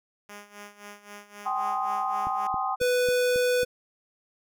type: tone with tremolo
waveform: 5% pulse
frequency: 205.4 Hz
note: G#3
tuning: 19 cents flat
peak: -29 dBFS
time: 0.29-2.47 s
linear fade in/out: 2 ms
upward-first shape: sine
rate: 3.8 Hz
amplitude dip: 80%
type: chord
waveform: sine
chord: Ab major seventh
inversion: third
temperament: equal with one note detuned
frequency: 768.7 / 830.6 / 1046.5 / 1244.5 Hz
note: G5 / Ab5 / C6 / Eb6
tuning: -34 / 0 / 0 / 0 cents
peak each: -29 / -34 / -31 / -31 dBFS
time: 1.45-2.76 s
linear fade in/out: 20 ms
type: click train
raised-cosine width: 3 ms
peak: -26 dBFS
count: 6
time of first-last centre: 2.27-3.632 s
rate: 3.67 Hz
type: tone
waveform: square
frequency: 495.7 Hz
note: B4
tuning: 6 cents sharp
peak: -22 dBFS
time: 2.8-3.65 s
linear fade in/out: 20 ms
effects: none